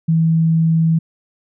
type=tone; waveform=sine; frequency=162.7 Hz; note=E3; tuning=22 cents flat; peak=-11 dBFS; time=0.08-0.99 s; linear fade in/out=10 ms; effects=none